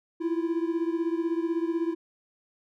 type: beating tone pair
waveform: triangle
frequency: 329.2 / 345.2 Hz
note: E4 / F4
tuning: -2 / -20 cents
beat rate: 16 Hz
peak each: -25 / -28 dBFS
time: 0.2-1.95 s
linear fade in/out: 20 ms
effects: none